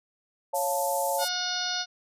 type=chord; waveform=sine; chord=Db augmented; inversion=none; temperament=equal; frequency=554.4 / 698.5 / 880 Hz; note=Db5 / F5 / A5; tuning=0 / 0 / 0 cents; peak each=-29 / -31 / -29 dBFS; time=0.53-1.25 s; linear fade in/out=10 ms
type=high-pass noise; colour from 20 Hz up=pink; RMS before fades=-34 dBFS; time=0.54-1.29 s; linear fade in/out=20 ms; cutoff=6800 Hz; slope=24 dB/octave
type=harmonic tone; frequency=723 Hz; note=F#5; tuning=40 cents flat; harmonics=1 / 2 / 3 / 4 / 5 / 6 / 7 / 8; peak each=-36 / -34 / -45 / -39 / -35 / -34 / -34 / -37 dBFS; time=1.18-1.86 s; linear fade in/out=50 ms
effects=resampled to 32000 Hz